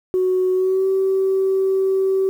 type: tone with pitch glide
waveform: sine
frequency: 370 to 383.5 Hz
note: F#4 to G4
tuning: 0 to -38 cents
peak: -14 dBFS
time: 0.14-2.29 s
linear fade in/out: 0 ms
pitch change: +62 cents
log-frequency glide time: 0.53-0.87 s
effects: tanh soft clip ceiling -11 dBFS + 8-bit